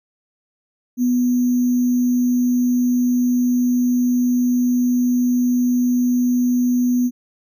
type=tone with sample-and-hold; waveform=sine; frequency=246.9 Hz; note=B3; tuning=in tune; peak=-14 dBFS; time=0.97-7.11 s; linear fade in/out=50 ms; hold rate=6300 Hz; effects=none